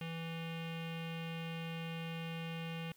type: tone with low-pass filter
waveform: square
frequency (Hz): 164.81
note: E3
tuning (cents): 0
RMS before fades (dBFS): -42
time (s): 0.01-2.92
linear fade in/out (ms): 2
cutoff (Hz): 2800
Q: 4.7
effects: white hiss -67 dBFS RMS until 2.96 s